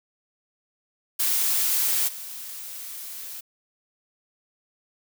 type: noise with level steps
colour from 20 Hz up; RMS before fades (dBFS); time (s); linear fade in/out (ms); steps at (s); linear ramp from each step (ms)
blue; -23 / -37; 1.19-3.41; 10; 2.07; 20
effects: none